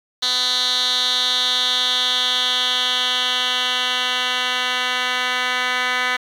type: tone with band-pass filter sweep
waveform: 10% pulse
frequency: 250.9 Hz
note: B3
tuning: 28 cents sharp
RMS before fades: -20 dBFS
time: 0.22-6.17 s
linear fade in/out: 10 ms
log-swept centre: 4100 to 2300 Hz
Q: 4
effects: 8-bit